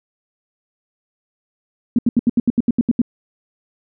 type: tone bursts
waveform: sine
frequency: 237.1 Hz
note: A#3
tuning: 30 cents sharp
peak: -10 dBFS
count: 11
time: 1.96-3.017 s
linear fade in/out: 2 ms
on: 27 ms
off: 76 ms
effects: none